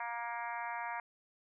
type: harmonic tone with a mistuned harmonic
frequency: 235.6 Hz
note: A#3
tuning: 19 cents sharp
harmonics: 3 / 4 / 5 / 6 / 7 / 8 / 9 / 10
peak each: -44 / -40 / -48 / -49 / -46 / -50 / -48 / -52 dBFS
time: 0-1 s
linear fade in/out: 2 ms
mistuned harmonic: 10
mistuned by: -21 cents
effects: none